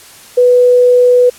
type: tone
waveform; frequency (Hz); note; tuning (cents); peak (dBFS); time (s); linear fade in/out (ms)
sine; 493.9; B4; 0; -4; 0.37-1.3; 10
effects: white hiss -37 dBFS RMS until 1.38 s + low-pass 12000 Hz 12 dB/octave